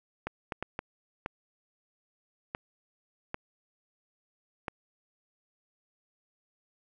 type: clicks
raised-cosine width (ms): 0.5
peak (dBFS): -18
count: 8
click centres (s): 0.27 / 0.522 / 0.626 / 0.791 / 1.261 / 2.549 / 3.344 / 4.682
effects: none